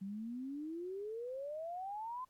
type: exponential sweep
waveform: sine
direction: up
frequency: 189.1 to 1044 Hz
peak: -40 dBFS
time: 0.01-2.25 s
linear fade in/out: 10 ms
effects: pink hiss -75 dBFS RMS until 2.29 s + AAC 64 kbps